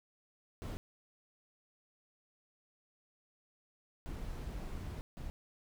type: noise bursts at uneven times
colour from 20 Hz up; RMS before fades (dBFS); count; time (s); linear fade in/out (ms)
brown; -42; 3; 0.62-0.77 / 4.06-5.01 / 5.17-5.3; 0
effects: none